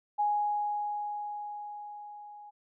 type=tone with level ramp; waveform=sine; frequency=830.6 Hz; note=G#5; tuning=in tune; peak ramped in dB=-24 to -46 dBFS; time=0.18-2.51 s; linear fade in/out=20 ms; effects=none